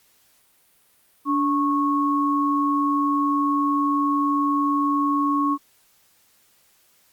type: tone pair together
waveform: sine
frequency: 288.9 / 1100 Hz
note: D4 / C#6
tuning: -28 / -14 cents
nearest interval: octave + major seventh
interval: 2314 cents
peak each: -21 dBFS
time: 1.25-5.58 s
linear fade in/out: 50 ms
effects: white hiss -60 dBFS RMS until 7.12 s + Opus 48 kbps